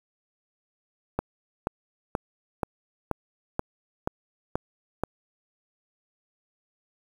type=click train; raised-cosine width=1 ms; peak=-11 dBFS; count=9; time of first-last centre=1.19-5.036 s; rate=2.08 Hz; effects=7-bit